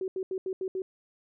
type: tone bursts at uneven times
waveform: sine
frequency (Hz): 376.9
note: F#4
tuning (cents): +32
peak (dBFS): -29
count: 6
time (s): 0.01-0.08 / 0.16-0.23 / 0.31-0.38 / 0.46-0.53 / 0.61-0.68 / 0.75-0.82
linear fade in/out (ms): 2
effects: none